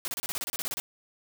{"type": "noise bursts", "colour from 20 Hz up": "white", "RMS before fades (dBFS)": -33, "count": 13, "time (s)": [0.05, 0.8], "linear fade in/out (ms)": 0, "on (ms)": 30, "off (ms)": 30, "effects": []}